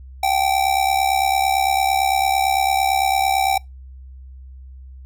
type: tone with amplitude modulation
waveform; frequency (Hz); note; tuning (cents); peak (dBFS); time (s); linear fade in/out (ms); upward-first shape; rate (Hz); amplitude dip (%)
square; 774; G5; -22; -13; 0.23-3.58; 5; sine; 68.9; 75
effects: noise-tail reverb RT60 0.2 s tail -25 dB re dry + added 65 Hz sine -36 dBFS peak until 5.05 s